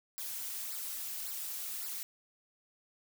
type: noise with flanger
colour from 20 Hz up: blue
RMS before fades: -40 dBFS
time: 0.18-2.03 s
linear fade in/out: 0 ms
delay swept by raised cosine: 0.31 to 5.01 ms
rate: 1.8 Hz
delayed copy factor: -0.75
effects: none